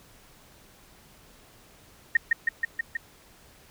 sine tone with echo, 1853 Hz, A#6, 11 cents flat, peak -15 dBFS, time 2.15-2.17 s, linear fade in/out 5 ms, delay 160 ms, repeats 5, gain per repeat -2 dB, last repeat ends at 2.97 s, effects pink hiss -55 dBFS RMS until 3.7 s

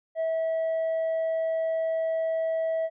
sine tone with tanh clipping, 649 Hz, E5, 27 cents flat, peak -25 dBFS, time 0.15-2.9 s, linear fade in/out 50 ms, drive 2 dB, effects none

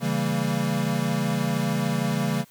square chord, C# diminished seventh, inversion none, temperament equal with one note detuned, 138.59 / 164.81 / 196 / 229.2 Hz, C#3 / E3 / G3 / Bb3, 0 / 0 / 0 / -29 cents, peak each -29 dBFS, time 0-2.45 s, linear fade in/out 50 ms, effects white hiss -56 dBFS RMS until 2.5 s

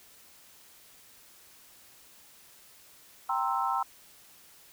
sine chord, C dominant seventh, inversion second, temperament equal, 784 / 932.3 / 1046.5 / 1318.5 Hz, G5 / Bb5 / C6 / E6, 0 / 0 / 0 / 0 cents, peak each -32 dBFS, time 3.29-3.83 s, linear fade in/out 5 ms, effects white hiss -56 dBFS RMS until 4.72 s

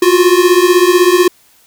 square beating tone pair, 350 / 366 Hz, F4 / F#4, +4 / -19 cents, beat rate 16 Hz, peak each -10 dBFS, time 0.02-1.28 s, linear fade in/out 5 ms, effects white hiss -49 dBFS RMS until 1.66 s

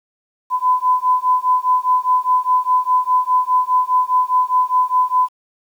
sine beating tone pair, 1005 / 1009.9 Hz, B5 / B5, +30 / +38 cents, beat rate 4.9 Hz, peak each -16 / -16 dBFS, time 0.5-5.29 s, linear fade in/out 50 ms, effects 8-bit

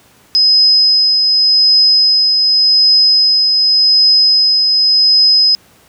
sine tone with tremolo, 5060 Hz, D#8, 28 cents sharp, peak -5 dBFS, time 0.35-5.55 s, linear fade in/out 0 ms, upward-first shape triangle, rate 0.87 Hz, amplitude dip 35%, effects pink hiss -47 dBFS RMS until 5.88 s + high-pass 80 Hz 12 dB/octave

